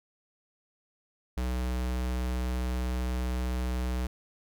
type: tone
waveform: square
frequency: 62.3 Hz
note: B1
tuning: 16 cents sharp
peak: -29 dBFS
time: 1.37-4.07 s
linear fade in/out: 5 ms
effects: none